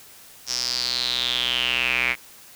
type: tone with band-pass filter sweep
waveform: square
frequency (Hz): 61.8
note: B1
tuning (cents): +2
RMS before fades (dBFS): -24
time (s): 0.46-2.16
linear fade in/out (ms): 50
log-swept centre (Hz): 5600 to 2200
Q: 7.3
effects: white hiss -47 dBFS RMS until 2.55 s